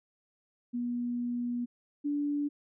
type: tone pair in turn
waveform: sine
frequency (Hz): 241.8 / 290.1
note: B3 / D4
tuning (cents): -36 / -21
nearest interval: minor third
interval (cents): 315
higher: second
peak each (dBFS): -30 / -28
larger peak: second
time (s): 0.73-1.66 / 2.04-2.49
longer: first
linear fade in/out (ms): 20
effects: none